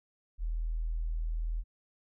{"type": "tone", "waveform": "sine", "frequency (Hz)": 40.53, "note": "E1", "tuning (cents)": -29, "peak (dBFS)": -30, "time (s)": [0.38, 1.64], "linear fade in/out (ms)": 50, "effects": []}